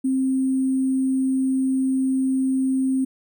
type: tone with sample-and-hold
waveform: sine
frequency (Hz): 263.4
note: C4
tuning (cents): +12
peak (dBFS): -18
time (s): 0.04-3.05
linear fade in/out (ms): 10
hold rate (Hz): 8820
effects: none